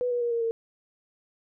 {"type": "tone with pitch steps", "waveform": "sine", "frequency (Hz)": [493.9, 484.3, 474.9, 465.6, 456.6], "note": ["B4", "B4", "A#4", "A#4", "A#4"], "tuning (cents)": [0, -34, 32, -2, -36], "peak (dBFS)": -24, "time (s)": [0.01, 0.51], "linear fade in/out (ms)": 0, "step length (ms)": 100, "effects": []}